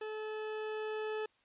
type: tone with level ramp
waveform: 40% pulse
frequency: 431.6 Hz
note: A4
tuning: 33 cents flat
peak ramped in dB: -38 to -34 dBFS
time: 0.01-1.26 s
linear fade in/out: 5 ms
effects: white hiss -71 dBFS RMS until 1.44 s + resampled to 8000 Hz